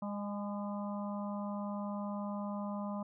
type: harmonic tone with a mistuned harmonic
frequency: 203.6 Hz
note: G#3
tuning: 34 cents flat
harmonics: 1 / 3 / 4 / 5 / 6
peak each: -37 / -44 / -48 / -46 / -51 dBFS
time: 0.02-3.03 s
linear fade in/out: 5 ms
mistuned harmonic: 4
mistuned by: +31 cents
effects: none